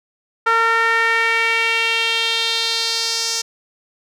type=tone with band-pass filter sweep; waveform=sawtooth; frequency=456.2 Hz; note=A#4; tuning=37 cents flat; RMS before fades=-18 dBFS; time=0.46-3.42 s; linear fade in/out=10 ms; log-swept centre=1400 to 5800 Hz; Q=3; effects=none